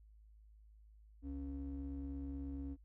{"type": "ring-modulated tone", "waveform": "triangle", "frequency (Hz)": 103.83, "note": "G#2", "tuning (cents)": 0, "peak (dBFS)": -36, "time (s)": [1.22, 2.77], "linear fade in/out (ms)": 50, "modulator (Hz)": 173, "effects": ["added 53 Hz sine -59 dBFS peak until 2.84 s"]}